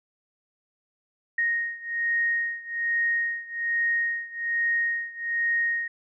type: beating tone pair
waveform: sine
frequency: 1864.7 / 1865.9 Hz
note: A#6 / A#6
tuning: 0 / +1 cents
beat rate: 1.2 Hz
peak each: -26 / -28 dBFS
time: 1.38-5.88 s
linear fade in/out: 5 ms
effects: none